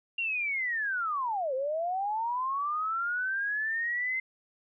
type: linear two-way sweep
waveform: sine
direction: down then up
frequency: 2794 to 507 to 2078 Hz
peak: -28 dBFS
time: 0.18-4.2 s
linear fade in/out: 5 ms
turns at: 1.54 s
effects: none